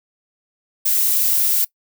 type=noise; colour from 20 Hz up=violet; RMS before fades=-17 dBFS; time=0.85-1.65 s; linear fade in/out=10 ms; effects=noise-tail reverb RT60 0.1 s tail -22 dB re dry